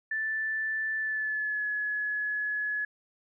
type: tone with pitch glide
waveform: sine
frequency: 1760 to 1697.1 Hz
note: A6 to G#6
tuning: 0 to +37 cents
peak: -28 dBFS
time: 0.11-2.85 s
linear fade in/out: 5 ms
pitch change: -63 cents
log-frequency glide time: 0.97-1.65 s
effects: none